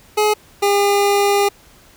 25% pulse tone pair in turn, 422.8 / 403.9 Hz, G#4 / G#4, +31 / -48 cents, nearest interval minor second, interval 79 cents, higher first, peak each -9 dBFS, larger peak neither, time 0.17-0.34 / 0.62-1.49 s, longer second, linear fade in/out 10 ms, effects pink hiss -48 dBFS RMS until 1.96 s

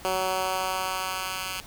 10% pulse tone with high-pass filter sweep, 187.2 Hz, F#3, 20 cents sharp, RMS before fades -29 dBFS, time 0.05-1.6 s, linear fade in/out 0 ms, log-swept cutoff 440 to 1900 Hz, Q 1, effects pink hiss -46 dBFS RMS until 1.66 s

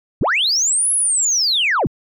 sine linear two-way sweep, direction up then down, 36.71 to 10880 to 71.7 Hz, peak -13 dBFS, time 0.21-1.87 s, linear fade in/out 0 ms, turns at 0.92 s, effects tanh soft clip ceiling -10 dBFS

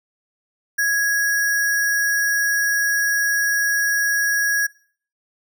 sine tone with sample-and-hold, 1661.2 Hz, G#6, in tune, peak -16 dBFS, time 0.78-4.67 s, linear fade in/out 10 ms, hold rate 7350 Hz, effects noise-tail reverb RT60 0.5 s tail -22 dB re dry

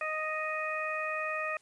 harmonic tone, 622.3 Hz, D#5, in tune, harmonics 1 / 2 / 3 / 4, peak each -37 / -36 / -37 / -37 dBFS, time 0.01-1.57 s, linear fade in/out 2 ms, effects white hiss -64 dBFS RMS until 1.61 s + resampled to 22050 Hz

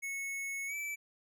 square tone with pitch glide, 2200 to 2315 Hz, C#7 to D7, -14 to -25 cents, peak -37 dBFS, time 0.02-0.96 s, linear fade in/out 20 ms, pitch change +89 cents, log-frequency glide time 0.67-0.75 s, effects none

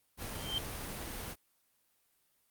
pink noise, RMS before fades -41 dBFS, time 0.17-1.36 s, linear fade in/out 50 ms
sine tone with exponential growth, 3136 Hz, G7, in tune, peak -29 dBFS, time 0.25-0.58 s, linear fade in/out 0 ms, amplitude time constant 70 ms
effects white hiss -74 dBFS RMS until 2.5 s + Opus 32 kbps

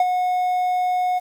triangle tone with ADSR envelope, 728 Hz, F#5, 28 cents flat, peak -10 dBFS, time 0-1.2 s, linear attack 3 ms, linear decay 34 ms, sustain -6 dB, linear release 24 ms, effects 8-bit

